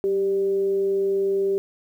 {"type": "tone with frequency modulation", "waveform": "sine", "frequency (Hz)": 392, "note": "G4", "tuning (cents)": 0, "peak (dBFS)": -19, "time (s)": [0.04, 1.58], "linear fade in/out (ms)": 0, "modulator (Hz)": 203, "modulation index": 0.2, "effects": ["9-bit"]}